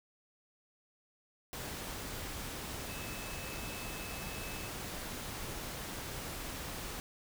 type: tone in noise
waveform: sine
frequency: 2600 Hz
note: E7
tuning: 24 cents flat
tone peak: -49 dBFS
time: 2.89-4.68 s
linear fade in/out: 0 ms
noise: pink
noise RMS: -42 dBFS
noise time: 1.53-7 s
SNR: -10 dB
effects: none